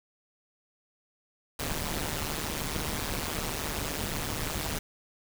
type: noise with amplitude modulation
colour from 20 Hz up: pink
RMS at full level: -29 dBFS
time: 1.59-4.79 s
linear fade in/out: 5 ms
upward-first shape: sine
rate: 152 Hz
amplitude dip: 90%
effects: none